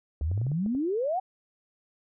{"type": "exponential sweep", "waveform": "sine", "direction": "up", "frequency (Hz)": [69.3, 784], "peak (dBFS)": -25, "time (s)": [0.21, 1.2], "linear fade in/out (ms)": 10}
{"type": "clicks", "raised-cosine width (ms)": 2, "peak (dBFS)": -29, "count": 8, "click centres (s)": [0.212, 0.315, 0.377, 0.415, 0.467, 0.517, 0.662, 0.75]}
{"effects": []}